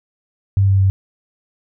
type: tone with pitch steps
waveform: sine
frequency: 98.2 / 97.18 / 96.18 Hz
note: G2 / G2 / G2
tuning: +4 / -15 / -32 cents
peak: -10 dBFS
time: 0.57-0.9 s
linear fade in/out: 0 ms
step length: 110 ms
effects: none